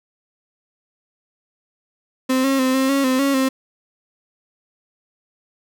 35% pulse tone with pitch steps, 259.7 / 270.8 / 259.2 / 265.2 / 275.8 / 258.6 / 276.9 / 264.2 Hz, C4 / C#4 / C4 / C4 / C#4 / C4 / C#4 / C4, -13 / -40 / -16 / +23 / -9 / -20 / -2 / +17 cents, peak -14 dBFS, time 2.29-3.49 s, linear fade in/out 10 ms, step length 150 ms, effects none

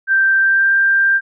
sine tone with pitch glide, 1568 to 1584.4 Hz, G6 to G6, 0 to +18 cents, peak -10 dBFS, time 0.07-1.21 s, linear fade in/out 50 ms, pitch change +18 cents, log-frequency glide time 0.38-0.72 s, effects none

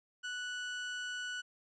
30% pulse tone, 1479 Hz, F#6, 1 cent flat, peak -35 dBFS, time 0.23-1.42 s, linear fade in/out 20 ms, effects resampled to 16000 Hz

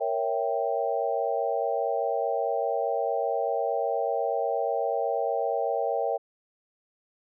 sine chord, A# diminished seventh, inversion none, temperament equal, 466.2 / 554.4 / 659.3 / 784 Hz, A#4 / C#5 / E5 / G5, 0 / 0 / 0 / 0 cents, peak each -30 dBFS, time 0-6.18 s, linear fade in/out 20 ms, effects none

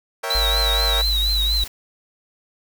20% pulse chord, A# diminished seventh, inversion none, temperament equal, 466.2 / 554.4 / 659.3 / 784 Hz, A#4 / C#5 / E5 / G5, 0 / 0 / 0 / 0 cents, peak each -25 dBFS, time 0.23-1.02 s, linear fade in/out 10 ms
triangle tone with vibrato, 3932 Hz, B7, 8 cents flat, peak -18 dBFS, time 0.3-1.64 s, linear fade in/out 5 ms, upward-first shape triangle, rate 4.2 Hz, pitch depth 91 cents each way
white noise, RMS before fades -35 dBFS, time 0.3-1.68 s, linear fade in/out 5 ms
sine tone, 51.91 Hz, G#1, in tune, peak -20 dBFS, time 0.35-1.64 s, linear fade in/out 0 ms
effects none

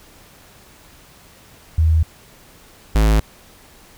sine / square tone pair in turn, 80 / 53.53 Hz, D#2 / A1, +49 / -47 cents, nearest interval perfect fifth, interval 696 cents, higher first, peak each -11 / -12 dBFS, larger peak first, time 1.78-2.03 / 2.95-3.2 s, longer neither, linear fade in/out 5 ms, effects pink hiss -47 dBFS RMS until 3.97 s

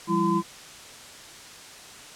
sine tone cluster, 171.8 / 199.1 / 335 / 1020 Hz, F3 / G3 / E4 / C6, -28 / +27 / +28 / -44 cents, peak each -28 / -26 / -25 / -25 dBFS, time 0.07-0.43 s, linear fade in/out 50 ms, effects white hiss -44 dBFS RMS until 2.15 s + low-pass 8000 Hz 12 dB/octave

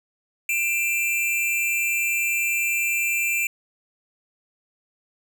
square tone pair together, 2370 / 2660 Hz, D7 / E7, +15 / +15 cents, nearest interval major second, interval 200 cents, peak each -23 / -27 dBFS, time 0.49-3.47 s, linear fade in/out 2 ms, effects none

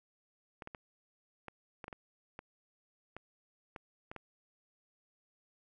clicks, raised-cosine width 0.5 ms, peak -29 dBFS, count 12, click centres 0.622 / 0.674 / 0.748 / 1.483 / 1.842 / 1.881 / 1.928 / 2.391 / 3.166 / 3.762 / 4.115 / 4.163 s, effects none

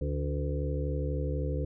harmonic tone with a mistuned harmonic, 72.3 Hz, D2, 27 cents flat, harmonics 1 / 2 / 4 / 5 / 6 / 7, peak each -31 / -34 / -39 / -43 / -40 / -38 dBFS, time 0.01-1.65 s, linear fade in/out 5 ms, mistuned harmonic 6, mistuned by +33 cents, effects none

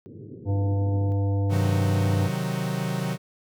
pink band-pass noise, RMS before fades -41 dBFS, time 0.06-1.12 s, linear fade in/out 0 ms, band 100 to 430 Hz, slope 48 dB/octave
harmonic tone, 99.4 Hz, G2, 25 cents sharp, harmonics 1 / 3 / 5 / 7 / 9, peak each -21 / -32 / -34 / -40 / -44 dBFS, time 0.45-2.3 s, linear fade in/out 50 ms
45% pulse chord, C diminished, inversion none, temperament equal, 130.81 / 155.56 / 185 Hz, C3 / Eb3 / Gb3, 0 / 0 / 0 cents, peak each -30 / -30 / -29 dBFS, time 1.49-3.18 s, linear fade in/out 50 ms
effects none

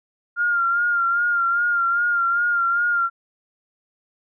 sine tone with vibrato, 1400 Hz, F6, 4 cents sharp, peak -17 dBFS, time 0.36-3.1 s, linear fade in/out 50 ms, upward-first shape sine, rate 2.5 Hz, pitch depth 39 cents each way, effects none

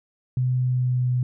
sine tone with pitch glide, 126.8 to 125.05 Hz, B2 to B2, +46 to +22 cents, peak -19 dBFS, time 0.37-1.23 s, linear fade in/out 2 ms, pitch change -24 cents, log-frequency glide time 0.56-1.12 s, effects none

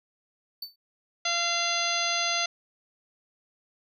square tone with exponential decay, 4526 Hz, C#8, 35 cents sharp, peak -31 dBFS, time 0.62-0.76 s, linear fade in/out 5 ms, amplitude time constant 30 ms
harmonic tone, 688 Hz, F5, 26 cents flat, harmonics 1 / 2 / 3 / 4 / 5 / 6 / 7 / 9, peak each -33 / -33 / -33 / -33 / -33 / -33 / -33 / -33 dBFS, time 1.25-2.46 s, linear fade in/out 5 ms
effects none

